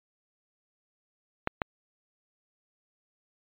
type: clicks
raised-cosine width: 0.5 ms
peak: -11 dBFS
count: 2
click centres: 1.474 / 1.618 s
effects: resampled to 8000 Hz